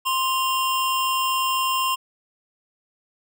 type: tone pair together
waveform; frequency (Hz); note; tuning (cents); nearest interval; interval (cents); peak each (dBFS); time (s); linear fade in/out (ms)
square; 1046 / 2798; C6 / F7; -1 / +3; octave + perfect fourth; 1704; -22 / -27; 0.05-1.96; 20
effects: none